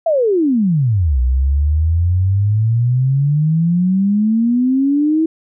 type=exponential two-way sweep; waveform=sine; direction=down then up; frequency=685 to 61.2 to 325.4 Hz; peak=-11 dBFS; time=0.06-5.26 s; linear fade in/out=5 ms; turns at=1.2 s; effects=none

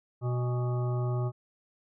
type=harmonic tone with a mistuned harmonic; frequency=123.47 Hz; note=B2; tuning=in tune; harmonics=1 / 3 / 5 / 7 / 9 / 10; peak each=-27 / -37 / -41 / -44 / -46 / -47 dBFS; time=0.21-1.32 s; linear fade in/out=50 ms; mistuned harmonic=7; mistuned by=-70 cents; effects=none

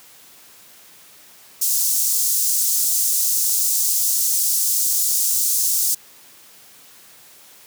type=high-pass noise; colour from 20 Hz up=pink; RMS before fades=-19 dBFS; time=1.61-5.95 s; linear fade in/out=10 ms; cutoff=6100 Hz; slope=24 dB/octave; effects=white hiss -47 dBFS RMS until 7.66 s + high-pass 100 Hz 12 dB/octave

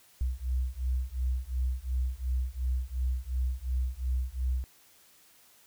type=beating tone pair; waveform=sine; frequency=62 / 64.8 Hz; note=B1 / C2; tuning=+7 / -16 cents; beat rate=2.8 Hz; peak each=-31 dBFS; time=0.21-4.64 s; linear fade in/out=0 ms; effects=white hiss -60 dBFS RMS until 5.66 s

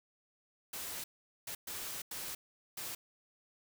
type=noise bursts at uneven times; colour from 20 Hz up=white; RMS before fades=-42 dBFS; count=5; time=0.73-1.04 / 1.47-1.55 / 1.67-2.02 / 2.11-2.35 / 2.77-2.95 s; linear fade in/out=5 ms; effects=none

